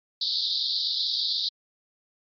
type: band-pass noise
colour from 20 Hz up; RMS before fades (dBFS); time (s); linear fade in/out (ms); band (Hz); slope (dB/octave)
pink; -27; 0.21-1.49; 5; 3600 to 4900; 96
effects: MP3 32 kbps